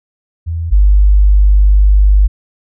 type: tone pair in turn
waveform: sine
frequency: 82.8 / 49.93 Hz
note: E2 / G1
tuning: +8 / +33 cents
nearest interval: major sixth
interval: 875 cents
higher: first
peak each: -15 / -4 dBFS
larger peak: second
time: 0.46-0.71 / 0.71-2.28 s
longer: second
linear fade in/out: 20 ms
effects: none